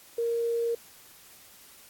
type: tone with quantisation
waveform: sine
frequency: 466.2 Hz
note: A#4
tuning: in tune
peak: -25 dBFS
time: 0.18-0.75 s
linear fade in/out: 5 ms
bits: 9
effects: white hiss -53 dBFS RMS until 1.89 s + AAC 64 kbps